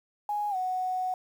sine tone with pitch glide, 830.6 to 740 Hz, G#5 to F#5, 0 to 0 cents, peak -27 dBFS, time 0.29-1.14 s, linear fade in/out 2 ms, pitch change -200 cents, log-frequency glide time 0.5-0.56 s, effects 9-bit

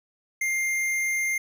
sine tone with tanh clipping, 2108 Hz, C7, 12 cents sharp, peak -25 dBFS, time 0.41-1.38 s, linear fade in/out 5 ms, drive 17 dB, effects none

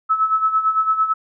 sine tone with tremolo, 1300 Hz, E6, 24 cents flat, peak -12 dBFS, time 0.09-1.14 s, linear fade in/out 20 ms, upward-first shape sine, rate 8.9 Hz, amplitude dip 70%, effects none

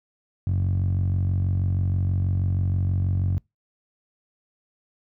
10% pulse tone with band-pass filter, 46.25 Hz, F#1, in tune, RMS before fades -23 dBFS, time 0.47-3.38 s, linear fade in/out 0 ms, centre 100 Hz, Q 4.2, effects noise-tail reverb RT60 0.2 s tail -25 dB re dry

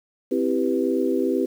sine chord, C major seventh, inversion none, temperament equal, 261.6 / 329.6 / 392 / 493.9 Hz, C4 / E4 / G4 / B4, 0 / 0 / 0 / 0 cents, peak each -24 / -25 / -24 / -27 dBFS, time 0.31-1.46 s, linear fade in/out 10 ms, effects 8-bit

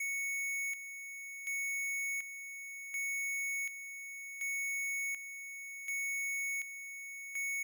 square tone with tremolo, 2217 Hz, C#7, in tune, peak -35 dBFS, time 0-7.63 s, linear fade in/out 5 ms, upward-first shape square, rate 0.68 Hz, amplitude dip 65%, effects none

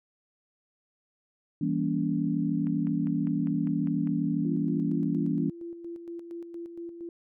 sine chord, E diminished seventh, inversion none, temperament just, 164.81 / 197.78 / 237.3 / 284.8 Hz, E3 / G3 / Bb3 / Db4, 0 / +16 / +31 / +47 cents, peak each -30 / -32 / -31 / -29 dBFS, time 1.61-5.5 s, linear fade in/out 5 ms
click train, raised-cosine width 0.5 ms, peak -34 dBFS, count 8, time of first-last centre 2.67-4.073 s, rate 4.99 Hz
sine tone with tremolo, 340.1 Hz, F4, 46 cents flat, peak -35 dBFS, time 4.45-7.09 s, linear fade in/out 2 ms, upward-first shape square, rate 4.3 Hz, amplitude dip 50%
effects none

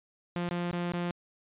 sawtooth tone with dropouts, 174.61 Hz, F3, in tune, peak -26 dBFS, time 0.36-1.11 s, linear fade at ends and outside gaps 0 ms, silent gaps 0.489-0.511 / 0.712-0.73 / 0.92-0.936 s, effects resampled to 8000 Hz

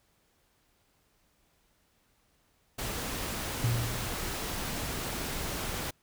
pink noise, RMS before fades -35 dBFS, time 2.78-5.91 s, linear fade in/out 10 ms
sine tone with exponential decay, 117.4 Hz, A#2, 13 cents sharp, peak -23 dBFS, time 3.64-4.47 s, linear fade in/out 0 ms, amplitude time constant 180 ms
effects pink hiss -70 dBFS RMS until 6.02 s

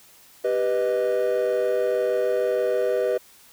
triangle chord, G augmented, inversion none, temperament equal, 392 / 493.9 / 622.3 Hz, G4 / B4 / D#5, 0 / 0 / 0 cents, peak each -23 / -20 / -23 dBFS, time 0.44-3.18 s, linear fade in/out 10 ms, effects tanh soft clip ceiling -13 dBFS + white hiss -52 dBFS RMS until 3.52 s

